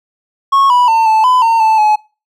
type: tone with pitch steps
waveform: triangle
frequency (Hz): 1098 / 982 / 899 / 877 / 1007 / 911 / 880 / 851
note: C#6 / B5 / A5 / A5 / B5 / A#5 / A5 / G#5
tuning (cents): -17 / -10 / +37 / -6 / +33 / -40 / 0 / +42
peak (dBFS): -5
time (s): 0.52-1.96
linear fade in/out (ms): 10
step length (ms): 180
effects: noise-tail reverb RT60 0.3 s tail -22 dB re dry